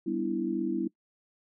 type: chord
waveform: sine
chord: E minor seventh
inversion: first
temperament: equal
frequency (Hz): 196 / 246.9 / 293.7 / 329.6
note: G3 / B3 / D4 / E4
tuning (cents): 0 / 0 / 0 / 0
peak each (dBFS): -35 / -34 / -35 / -30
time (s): 0.06-0.88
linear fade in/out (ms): 10
effects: noise-tail reverb RT60 0.1 s tail -22 dB re dry